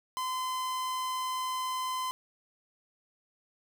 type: tone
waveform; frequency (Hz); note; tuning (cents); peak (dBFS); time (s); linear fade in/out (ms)
45% pulse; 1026; C6; -34; -31; 0.17-2.11; 0
effects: none